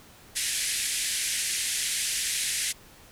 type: band-pass noise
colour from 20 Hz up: white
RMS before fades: -29 dBFS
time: 0.35-2.73 s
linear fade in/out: 20 ms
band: 1700 to 11000 Hz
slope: 48 dB/octave
effects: pink hiss -52 dBFS RMS until 3.11 s